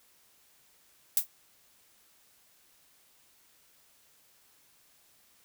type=noise with exponential decay; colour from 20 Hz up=violet; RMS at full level=-19 dBFS; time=1.17-1.27 s; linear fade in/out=2 ms; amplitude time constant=21 ms; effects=white hiss -64 dBFS RMS until 5.44 s